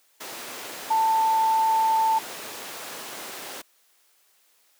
sine tone in noise, 888 Hz, A5, 16 cents sharp, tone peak -18 dBFS, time 0.9-2.19 s, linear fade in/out 10 ms, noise pink, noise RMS -35 dBFS, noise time 0.2-3.62 s, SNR +14 dB, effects white hiss -63 dBFS RMS until 4.79 s + high-pass 400 Hz 12 dB/octave

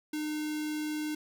square tone with notch filter, 304.2 Hz, D#4, 39 cents flat, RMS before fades -34 dBFS, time 0.13-1.15 s, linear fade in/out 5 ms, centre 750 Hz, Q 0.81, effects none

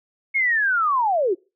sine linear sweep, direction down, 2200 to 329.6 Hz, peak -17 dBFS, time 0.34-1.35 s, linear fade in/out 20 ms, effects noise-tail reverb RT60 0.3 s tail -25 dB re dry

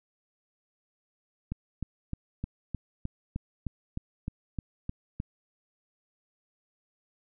click train, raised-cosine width 5 ms, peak -20 dBFS, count 13, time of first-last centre 1.52-5.201 s, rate 3.26 Hz, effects none

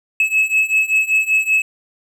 triangle beating tone pair, 2584 / 2589.2 Hz, E7 / E7, -35 / -32 cents, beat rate 5.2 Hz, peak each -16 / -14 dBFS, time 0.2-1.62 s, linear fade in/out 2 ms, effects none

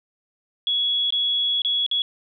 sine tone with dropouts, 3360 Hz, G#7, 19 cents sharp, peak -19 dBFS, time 0.67-2.02 s, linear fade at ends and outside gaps 1 ms, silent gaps 1.105-1.124 / 1.619-1.648 / 1.864-1.913 s, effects none

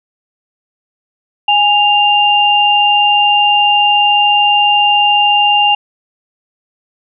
sine tone pair together, 825.2 / 2794 Hz, G#5 / F7, -11 / 0 cents, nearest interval octave + major sixth, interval 2111 cents, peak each -10 dBFS, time 1.48-5.75 s, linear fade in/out 5 ms, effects none

